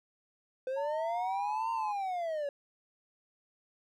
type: linear two-way sweep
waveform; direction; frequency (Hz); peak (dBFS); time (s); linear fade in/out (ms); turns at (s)
triangle; up then down; 508 to 925 to 557; -30; 0.67-2.49; 2; 1.71
type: tone with pitch glide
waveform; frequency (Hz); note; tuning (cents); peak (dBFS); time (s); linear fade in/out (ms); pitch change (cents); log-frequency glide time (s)
sine; 903 to 1025.4; A5 to C6; +45 to -35; -36; 0.76-1.93; 20; +220; 0.97-1.73
effects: none